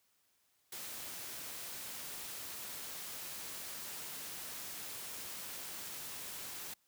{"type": "noise", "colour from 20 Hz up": "white", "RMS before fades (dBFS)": -45, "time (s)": [0.72, 6.74], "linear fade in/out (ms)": 5, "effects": ["white hiss -75 dBFS RMS until 6.87 s", "high-pass 60 Hz 12 dB/octave"]}